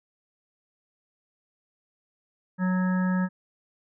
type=harmonic tone; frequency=184.4 Hz; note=F#3; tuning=6 cents flat; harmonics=1 / 3 / 5 / 7 / 9 / 10; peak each=-22 / -38 / -37 / -39 / -36 / -47 dBFS; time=2.58-3.29 s; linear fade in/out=50 ms; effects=none